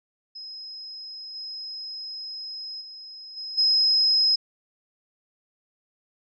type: tone with level steps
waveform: sine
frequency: 5110 Hz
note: D#8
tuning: 45 cents sharp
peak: -36 / -33 / -39 / -32 / -17 dBFS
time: 0.35-4.36 s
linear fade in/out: 10 ms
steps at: 1.34 / 2.8 / 3.36 / 3.57 s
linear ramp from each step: 20 ms
effects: none